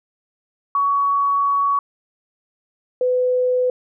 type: tone pair in turn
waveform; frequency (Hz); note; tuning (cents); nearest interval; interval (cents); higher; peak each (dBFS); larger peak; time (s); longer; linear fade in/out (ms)
sine; 1124 / 502.1; C#6 / B4; +24 / +29; octave + major second; 1395; first; -15; neither; 0.75-1.79 / 3.01-3.7; first; 2
effects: none